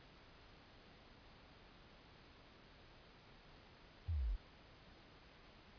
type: linear sweep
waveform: sine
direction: down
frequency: 90 to 38.23 Hz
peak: -36 dBFS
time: 4.08-4.36 s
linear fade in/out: 10 ms
effects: pink hiss -62 dBFS RMS until 5.78 s + resampled to 11025 Hz